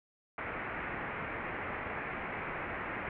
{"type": "low-pass noise", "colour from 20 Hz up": "white", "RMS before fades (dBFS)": -39, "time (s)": [0.38, 3.09], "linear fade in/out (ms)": 2, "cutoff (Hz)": 2300, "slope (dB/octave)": 48, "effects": []}